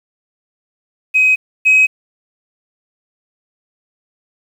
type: tone pair in turn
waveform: sine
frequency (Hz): 2527 / 2538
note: D#7 / D#7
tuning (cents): +26 / +34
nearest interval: unison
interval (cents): 8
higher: second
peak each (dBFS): -7 / -5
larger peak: second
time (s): 1.14-1.36 / 1.65-1.87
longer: neither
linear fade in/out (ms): 20
effects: tanh soft clip ceiling -4 dBFS + 7-bit